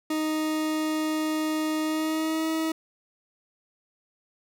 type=tone with pitch glide; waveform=40% pulse; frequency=311.1 to 319.8 Hz; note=D#4 to D#4; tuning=0 to +48 cents; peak=-24 dBFS; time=0.1-2.72 s; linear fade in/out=5 ms; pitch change=+48 cents; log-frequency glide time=1.82-2.49 s; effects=none